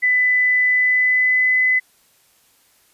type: tone with pitch glide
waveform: sine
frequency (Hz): 1999 to 2015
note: B6 to B6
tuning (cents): +20 to +34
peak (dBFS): -13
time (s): 0.02-1.8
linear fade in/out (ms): 20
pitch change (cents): +14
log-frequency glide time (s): 0.69-1.62
effects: white hiss -57 dBFS RMS until 2.93 s + resampled to 32000 Hz